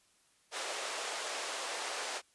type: band-pass noise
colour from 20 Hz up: pink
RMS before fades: -39 dBFS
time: 0.51-2.22 s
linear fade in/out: 50 ms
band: 470 to 9300 Hz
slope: 24 dB/octave
effects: white hiss -69 dBFS RMS until 2.34 s + resampled to 24000 Hz